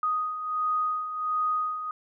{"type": "beating tone pair", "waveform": "sine", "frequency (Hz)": [1244.5, 1245.9], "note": ["D#6", "D#6"], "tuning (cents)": [0, 2], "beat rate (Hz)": 1.4, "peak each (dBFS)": [-33, -26], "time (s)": [0.03, 1.91], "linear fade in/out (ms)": 2, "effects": []}